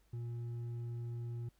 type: tone with hard clipping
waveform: sine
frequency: 118.3 Hz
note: A#2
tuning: 26 cents sharp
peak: -40 dBFS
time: 0.13-1.49 s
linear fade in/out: 5 ms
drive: 4 dB
effects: added 50 Hz sine -70 dBFS peak until 1.59 s + pink hiss -75 dBFS RMS until 1.59 s